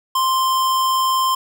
square tone, 1046.5 Hz, C6, in tune, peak -16 dBFS, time 0.15-1.35 s, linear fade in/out 5 ms, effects none

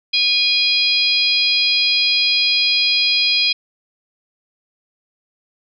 harmonic tone, 820 Hz, G#5, 22 cents flat, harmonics 3 / 4 / 5 / 6, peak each -19 / -19 / -19 / -19 dBFS, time 0.13-3.53 s, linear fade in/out 10 ms, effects none

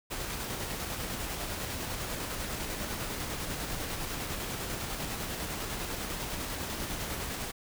pink noise with tremolo, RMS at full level -35 dBFS, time 0.1-7.52 s, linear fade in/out 20 ms, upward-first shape square, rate 10 Hz, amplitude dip 25%, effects none

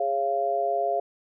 harmonic tone, 137.9 Hz, C#3, 9 cents flat, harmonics 3 / 4 / 5, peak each -30 / -30 / -24 dBFS, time 0-1 s, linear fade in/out 5 ms, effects none

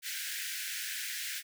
pink high-pass noise, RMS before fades -38 dBFS, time 0.02-1.43 s, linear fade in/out 50 ms, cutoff 1500 Hz, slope 96 dB/octave, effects none

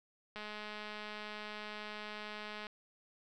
click train, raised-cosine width 0.3 ms, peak -29 dBFS, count 488, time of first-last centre 0.36-2.668 s, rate 211 Hz, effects none

